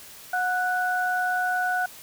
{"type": "tone pair together", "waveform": "sine", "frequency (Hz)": [729, 1480], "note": ["F#5", "F#6"], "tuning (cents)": [-26, 0], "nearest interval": "octave", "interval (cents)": 1226, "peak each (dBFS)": -25, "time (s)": [0.33, 1.86], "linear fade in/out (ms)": 5, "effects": ["white hiss -45 dBFS RMS until 2.02 s"]}